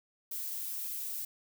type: noise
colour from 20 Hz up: violet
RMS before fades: -38 dBFS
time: 0.31-1.25 s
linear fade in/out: 5 ms
effects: none